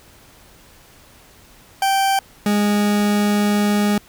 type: tone pair in turn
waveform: 40% pulse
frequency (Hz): 780 / 206.6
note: G5 / G#3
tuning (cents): -9 / -9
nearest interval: octave + major seventh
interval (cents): 2300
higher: first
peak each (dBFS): -14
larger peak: neither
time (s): 1.82-2.19 / 2.46-3.98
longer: second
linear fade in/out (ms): 2
effects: pink hiss -48 dBFS RMS until 4.08 s